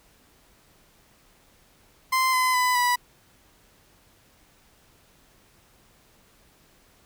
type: tone with pitch steps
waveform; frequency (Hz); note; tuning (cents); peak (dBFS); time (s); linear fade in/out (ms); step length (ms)
30% pulse; 1039 / 1019.4 / 1000.1 / 981.3; C6 / C6 / B5 / B5; -12 / -45 / +21 / -11; -17; 2.12-2.96; 10; 210
effects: pink hiss -59 dBFS RMS until 7.05 s